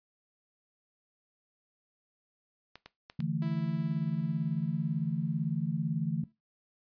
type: clicks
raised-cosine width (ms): 0.2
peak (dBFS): -28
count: 4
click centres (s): 2.756 / 2.86 / 3.099 / 3.204
type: chord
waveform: sine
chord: D suspended second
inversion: none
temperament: equal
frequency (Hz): 146.83 / 164.81 / 220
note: D3 / E3 / A3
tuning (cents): 0 / 0 / 0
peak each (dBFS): -33 / -32 / -36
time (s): 3.19-6.24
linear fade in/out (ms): 5
type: tone with exponential decay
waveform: sawtooth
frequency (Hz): 329.6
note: E4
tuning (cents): 0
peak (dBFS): -38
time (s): 3.42-6.32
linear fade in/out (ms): 2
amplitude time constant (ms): 630
effects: noise-tail reverb RT60 0.2 s tail -18 dB re dry + resampled to 11025 Hz